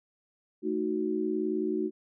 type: chord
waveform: sine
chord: D# diminished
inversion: second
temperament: equal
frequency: 220 / 311.1 / 370 Hz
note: A3 / D#4 / F#4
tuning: 0 / 0 / 0 cents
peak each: -34 / -31 / -30 dBFS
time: 0.62-1.91 s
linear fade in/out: 50 ms
effects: none